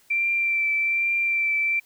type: tone with vibrato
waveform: sine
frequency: 2349 Hz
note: D7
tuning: in tune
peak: -20 dBFS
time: 0.1-1.8 s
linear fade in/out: 10 ms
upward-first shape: triangle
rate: 1.2 Hz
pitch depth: 21 cents each way
effects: white hiss -59 dBFS RMS until 1.85 s